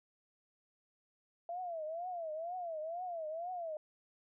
sine tone with vibrato, 672 Hz, E5, 33 cents sharp, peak -38 dBFS, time 1.49-3.77 s, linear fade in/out 2 ms, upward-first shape triangle, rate 2.1 Hz, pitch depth 180 cents each way, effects none

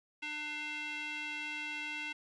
square tone with band-pass filter, 299.6 Hz, D4, 35 cents sharp, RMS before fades -40 dBFS, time 0.22-2.13 s, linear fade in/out 10 ms, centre 2500 Hz, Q 4, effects resampled to 24000 Hz + 12-bit

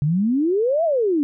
sine exponential two-way sweep, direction up then down, 138.59 to 690 to 277.6 Hz, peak -16 dBFS, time 0.02-1.23 s, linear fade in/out 0 ms, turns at 0.84 s, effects none

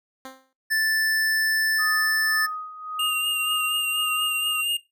10% pulse tone with exponential decay, 263.1 Hz, C4, 10 cents sharp, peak -26 dBFS, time 0.25-0.53 s, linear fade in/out 1 ms, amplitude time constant 59 ms
square tone, 1760 Hz, A6, in tune, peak -21 dBFS, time 0.7-2.47 s, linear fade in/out 20 ms
sine tone with tremolo, 1250 Hz, D#6, 8 cents sharp, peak -27 dBFS, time 1.78-4.62 s, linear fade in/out 20 ms, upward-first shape sine, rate 1.8 Hz, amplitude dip 70%
square tone with vibrato, 2800 Hz, F7, 4 cents sharp, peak -23 dBFS, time 2.99-4.77 s, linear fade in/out 5 ms, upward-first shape sine, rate 4.2 Hz, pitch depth 25 cents each way
effects noise-tail reverb RT60 0.2 s tail -17 dB re dry

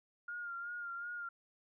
sine tone with vibrato, 1409 Hz, F6, 15 cents sharp, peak -40 dBFS, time 0.28-1.29 s, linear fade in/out 5 ms, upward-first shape sine, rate 2.7 Hz, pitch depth 37 cents each way, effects none

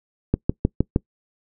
click train, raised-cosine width 3 ms, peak -4 dBFS, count 5, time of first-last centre 0.34-0.961 s, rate 6.44 Hz, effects noise-tail reverb RT60 0.1 s tail -24 dB re dry

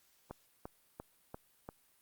click train, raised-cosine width 1 ms, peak -29 dBFS, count 5, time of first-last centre 0.31-1.689 s, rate 2.9 Hz, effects white hiss -70 dBFS RMS until 2.01 s + Opus 48 kbps

